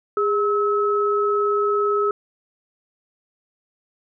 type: tone pair together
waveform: sine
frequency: 410 / 1292.3 Hz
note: G#4 / E6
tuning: -22 / -35 cents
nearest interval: octave + minor sixth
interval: 1987 cents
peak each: -19 / -21 dBFS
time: 0.17-2.11 s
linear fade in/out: 2 ms
effects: none